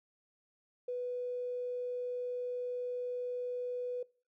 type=tone with tanh clipping; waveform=triangle; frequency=493.9 Hz; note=B4; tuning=in tune; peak=-34 dBFS; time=0.88-4.03 s; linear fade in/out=5 ms; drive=3 dB; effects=noise-tail reverb RT60 0.4 s tail -23 dB re dry